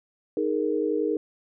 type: chord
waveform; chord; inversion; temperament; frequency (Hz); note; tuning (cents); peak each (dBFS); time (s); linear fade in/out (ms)
sine; D# suspended fourth; none; equal; 311.1 / 415.3 / 466.2; D#4 / G#4 / A#4; 0 / 0 / 0; -27; 0.37-1.17; 2
effects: none